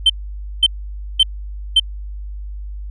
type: tone bursts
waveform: sine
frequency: 3100 Hz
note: G7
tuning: 20 cents flat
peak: -5 dBFS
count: 4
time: 0.06-1.798 s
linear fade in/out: 5 ms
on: 37 ms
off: 530 ms
effects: tanh soft clip ceiling -6 dBFS + added 50 Hz sine -26 dBFS peak until 2.9 s